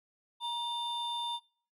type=tone pair together; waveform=triangle; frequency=948 / 3579 Hz; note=A#5 / A7; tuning=+29 / +29 cents; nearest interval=octave + major seventh; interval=2300 cents; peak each=-33 / -35 dBFS; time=0.4-1.4 s; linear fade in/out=50 ms; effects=noise-tail reverb RT60 0.5 s tail -23 dB re dry